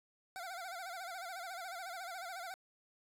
25% pulse tone with vibrato, 724 Hz, F#5, 38 cents flat, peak -39 dBFS, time 0.36-2.54 s, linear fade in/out 0 ms, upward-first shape sine, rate 14 Hz, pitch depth 120 cents each way, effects resampled to 32000 Hz + 11-bit

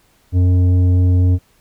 sine tone with tanh clipping, 90.4 Hz, F#2, 40 cents flat, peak -11 dBFS, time 0.32-1.39 s, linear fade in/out 50 ms, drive 9 dB, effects pink hiss -56 dBFS RMS until 1.6 s

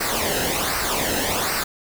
pink noise with flanger, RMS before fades -23 dBFS, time 0-1.64 s, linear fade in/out 10 ms, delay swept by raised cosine 0.29 to 0.88 ms, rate 1.3 Hz, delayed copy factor -0.65, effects none

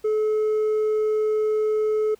triangle tone with hard clipping, 430.1 Hz, A4, 39 cents flat, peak -18 dBFS, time 0.04-2.15 s, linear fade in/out 10 ms, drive 1 dB, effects pink hiss -58 dBFS RMS until 2.19 s

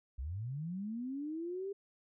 sine linear sweep, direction up, 57.2 to 403.4 Hz, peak -37 dBFS, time 0.18-1.73 s, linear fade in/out 10 ms, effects none

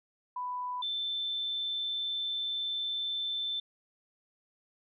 sine tone pair in turn, 993 / 3539 Hz, B5 / A7, +9 / +9 cents, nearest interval octave + minor seventh, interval 2200 cents, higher second, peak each -33 / -31 dBFS, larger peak second, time 0.36-0.82 / 0.82-3.6 s, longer second, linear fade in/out 5 ms, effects none

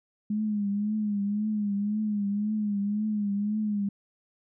sine tone with vibrato, 207.7 Hz, G#3, in tune, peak -25 dBFS, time 0.3-3.89 s, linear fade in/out 5 ms, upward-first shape triangle, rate 1.9 Hz, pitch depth 75 cents each way, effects none

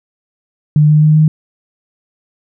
sine tone with pitch steps, 150.4 / 151.97 / 153.56 / 155.17 Hz, D3 / D#3 / D#3 / D#3, +42 / -40 / -22 / -4 cents, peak -5 dBFS, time 0.76-1.28 s, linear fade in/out 2 ms, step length 130 ms, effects none

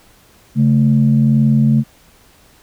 sine tone pair together, 138.15 / 220 Hz, C#3 / A3, -6 / 0 cents, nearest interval minor sixth, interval 806 cents, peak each -11 dBFS, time 0.55-1.84 s, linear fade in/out 50 ms, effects tanh soft clip ceiling -2 dBFS + pink hiss -49 dBFS RMS until 2.62 s

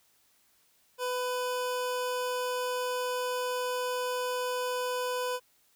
25% pulse tone, 499.4 Hz, B4, 19 cents sharp, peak -26 dBFS, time 0.98-5.4 s, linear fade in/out 50 ms, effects white hiss -67 dBFS RMS until 5.75 s

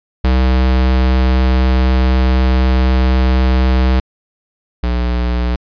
square tone pair in turn, 64 / 60.49 Hz, C2 / B1, -38 / -35 cents, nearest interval minor second, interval 97 cents, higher first, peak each -10 / -14 dBFS, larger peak first, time 0.24-4 / 4.83-5.56 s, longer first, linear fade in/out 5 ms, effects resampled to 11025 Hz

